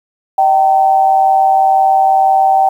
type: tone with amplitude modulation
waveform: sine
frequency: 771 Hz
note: G5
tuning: 29 cents flat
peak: -4 dBFS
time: 0.38-2.69 s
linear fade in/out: 5 ms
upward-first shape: sine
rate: 142 Hz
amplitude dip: 60%
effects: 7-bit